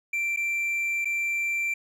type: tone with dropouts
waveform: triangle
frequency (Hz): 2352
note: D7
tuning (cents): +2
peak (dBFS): -23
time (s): 0.13-1.74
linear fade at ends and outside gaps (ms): 5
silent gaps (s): 0.363-0.371 / 1.047-1.054
effects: none